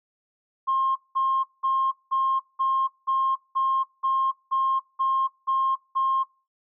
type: tone bursts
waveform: sine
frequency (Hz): 1066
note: C6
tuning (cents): +32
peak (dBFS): -19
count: 12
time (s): 0.67-6.24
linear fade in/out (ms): 20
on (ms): 290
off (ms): 190
effects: noise-tail reverb RT60 0.3 s tail -20 dB re dry + tanh soft clip ceiling -15 dBFS